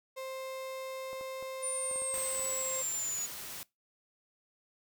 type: tone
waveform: 35% pulse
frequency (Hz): 526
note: C5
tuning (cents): +9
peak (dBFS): -37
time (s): 0.16-2.83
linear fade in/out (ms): 20
type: clicks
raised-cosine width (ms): 1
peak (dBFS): -36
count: 9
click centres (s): 1.131 / 1.211 / 1.426 / 1.913 / 1.959 / 2.02 / 2.141 / 2.178 / 2.395
type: exponential sweep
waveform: sine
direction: down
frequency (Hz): 9220 to 6810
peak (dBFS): -33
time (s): 1.62-3.27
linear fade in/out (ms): 20
type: noise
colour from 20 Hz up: white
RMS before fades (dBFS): -43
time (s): 2.14-3.63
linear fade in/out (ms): 0
effects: noise-tail reverb RT60 0.2 s tail -22 dB re dry